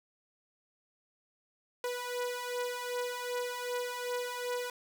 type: beating tone pair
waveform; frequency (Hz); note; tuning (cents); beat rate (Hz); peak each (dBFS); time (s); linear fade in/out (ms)
sawtooth; 489.5 / 492.1; B4 / B4; -15 / -6; 2.6; -35 / -32; 1.84-4.7; 2
effects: none